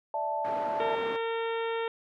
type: chord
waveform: sine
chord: D suspended second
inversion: none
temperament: equal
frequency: 587.3 / 659.3 / 880 Hz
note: D5 / E5 / A5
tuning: 0 / 0 / 0 cents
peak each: -35 / -35 / -30 dBFS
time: 0.14-0.95 s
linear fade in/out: 2 ms
type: band-pass noise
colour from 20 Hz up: pink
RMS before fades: -40 dBFS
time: 0.44-1.17 s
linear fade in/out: 10 ms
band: 270 to 1400 Hz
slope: 12 dB/octave
type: harmonic tone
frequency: 456.7 Hz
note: A#4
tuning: 36 cents flat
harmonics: 1 / 2 / 3 / 4 / 5 / 6 / 7 / 8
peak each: -30 / -36 / -40 / -42 / -44 / -46 / -47 / -48 dBFS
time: 0.8-1.88 s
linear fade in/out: 2 ms
effects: none